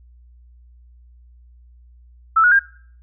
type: tone with pitch steps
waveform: sine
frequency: 1318.5 / 1454.5 / 1604.6 Hz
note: E6 / F#6 / G6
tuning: 0 / -30 / +40 cents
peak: -10 dBFS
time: 2.36-2.594 s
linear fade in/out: 10 ms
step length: 78 ms
effects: noise-tail reverb RT60 0.6 s tail -22 dB re dry + added 60 Hz sine -45 dBFS peak until 3.02 s